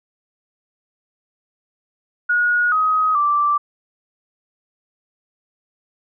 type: tone with pitch steps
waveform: sine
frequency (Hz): 1448 / 1261 / 1171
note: F#6 / D#6 / D6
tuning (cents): -38 / +23 / -5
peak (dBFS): -14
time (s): 2.29-3.58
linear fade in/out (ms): 10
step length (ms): 430
effects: none